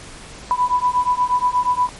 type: beating tone pair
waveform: sine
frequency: 987.8 / 996.2 Hz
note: B5 / B5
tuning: 0 / +15 cents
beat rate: 8.4 Hz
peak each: -18 dBFS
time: 0.51-1.89 s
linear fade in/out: 0 ms
effects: pink hiss -38 dBFS RMS until 1.99 s + MP3 48 kbps